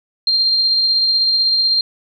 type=tone with tremolo; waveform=sine; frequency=4185 Hz; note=C8; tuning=in tune; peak=-11 dBFS; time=0.27-1.81 s; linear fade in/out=2 ms; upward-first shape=sine; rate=16 Hz; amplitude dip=25%; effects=none